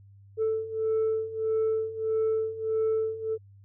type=beating tone pair; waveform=sine; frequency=440 / 441.6 Hz; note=A4 / A4; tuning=0 / +6 cents; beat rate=1.6 Hz; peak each=-28 / -25 dBFS; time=0.37-3.38 s; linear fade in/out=50 ms; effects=tanh soft clip ceiling -21 dBFS + added 99 Hz sine -50 dBFS peak until 3.64 s